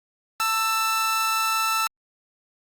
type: tone pair together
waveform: sawtooth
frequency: 891.1 / 1324 Hz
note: A5 / E6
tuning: +22 / +7 cents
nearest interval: perfect fifth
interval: 685 cents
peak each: -26 / -18 dBFS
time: 0.4-1.87 s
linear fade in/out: 0 ms
effects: Opus 48 kbps